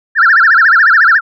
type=tone with vibrato; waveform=sine; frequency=1558 Hz; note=G6; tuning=11 cents flat; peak=-3 dBFS; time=0.15-1.21 s; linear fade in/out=50 ms; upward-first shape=sine; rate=14 Hz; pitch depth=270 cents each way; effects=tanh soft clip ceiling 0 dBFS